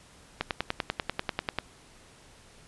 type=click train; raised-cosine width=0.3 ms; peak=-11 dBFS; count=13; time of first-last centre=0.41-1.586 s; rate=10.2 Hz; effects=pink hiss -55 dBFS RMS until 2.67 s + resampled to 24000 Hz